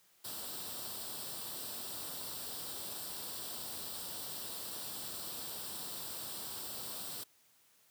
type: noise with comb filter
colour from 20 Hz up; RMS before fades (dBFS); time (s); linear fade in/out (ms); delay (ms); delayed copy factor
white; -43; 0.24-7.24; 10; 0.23; +0.65
effects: white hiss -68 dBFS RMS until 7.9 s + high-pass 80 Hz 12 dB/octave